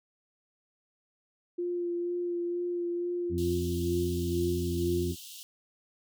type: tone with vibrato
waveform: sine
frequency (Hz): 349.2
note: F4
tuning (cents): 0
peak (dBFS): -29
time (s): 1.58-5.12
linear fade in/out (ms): 10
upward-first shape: sine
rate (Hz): 2.1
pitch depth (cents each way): 15
type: harmonic tone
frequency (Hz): 87.31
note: F2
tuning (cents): 0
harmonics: 1 / 2 / 3 / 4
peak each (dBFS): -32 / -35 / -37 / -38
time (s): 3.29-5.16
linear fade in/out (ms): 50
type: high-pass noise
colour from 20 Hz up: pink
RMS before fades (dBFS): -46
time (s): 3.38-5.43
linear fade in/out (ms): 0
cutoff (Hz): 2800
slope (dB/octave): 96
effects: none